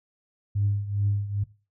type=tone with tremolo; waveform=sine; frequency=101.5 Hz; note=G#2; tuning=39 cents flat; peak=-19 dBFS; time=0.55-1.44 s; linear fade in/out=10 ms; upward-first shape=triangle; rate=2.4 Hz; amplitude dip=80%; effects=noise-tail reverb RT60 0.3 s tail -17 dB re dry + tanh soft clip ceiling -15 dBFS